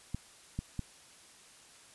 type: clicks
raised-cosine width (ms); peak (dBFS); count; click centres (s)
5; -22; 3; 0.146 / 0.59 / 0.793
effects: white hiss -57 dBFS RMS until 1.94 s + resampled to 24000 Hz